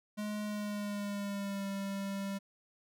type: tone with pitch glide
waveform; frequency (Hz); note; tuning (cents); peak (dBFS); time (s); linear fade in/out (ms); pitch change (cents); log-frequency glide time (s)
square; 210 to 197.07; G#3 to G3; +19 to +9; -36; 0.17-2.39; 20; -110; 0.45-1.66
effects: none